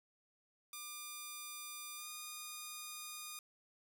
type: tone with pitch glide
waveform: 5% pulse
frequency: 1200 to 1223.1 Hz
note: D6 to D#6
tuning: +37 to -30 cents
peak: -34 dBFS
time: 0.73-3.39 s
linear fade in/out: 2 ms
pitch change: +33 cents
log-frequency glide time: 1.97-2.08 s
effects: 11-bit